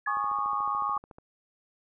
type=tone with exponential decay; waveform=sine; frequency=1700 Hz; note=G#6; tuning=40 cents sharp; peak=-29 dBFS; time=0.06-0.41 s; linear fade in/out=5 ms; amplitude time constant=76 ms
type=chord; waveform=sine; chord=Ab suspended fourth; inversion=none; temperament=equal with one note detuned; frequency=830.6 / 1108.7 / 1216.1 Hz; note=Ab5 / Db6 / Eb6; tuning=0 / 0 / -40 cents; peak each=-34 / -29 / -31 dBFS; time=0.07-0.98 s; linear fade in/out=5 ms
type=click train; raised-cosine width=1 ms; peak=-33 dBFS; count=15; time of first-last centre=0.17-1.184 s; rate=13.8 Hz
effects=none